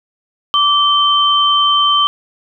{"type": "tone pair together", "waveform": "sine", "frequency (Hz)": [1164, 3105], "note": ["D6", "G7"], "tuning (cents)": [-16, -17], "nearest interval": "octave + perfect fourth", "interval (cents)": 1699, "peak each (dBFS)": -12, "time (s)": [0.54, 2.07], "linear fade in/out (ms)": 0, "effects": []}